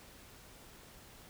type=silence; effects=pink hiss -56 dBFS RMS until 1.29 s